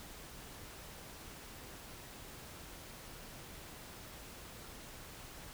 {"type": "silence", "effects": ["pink hiss -51 dBFS RMS until 5.53 s"]}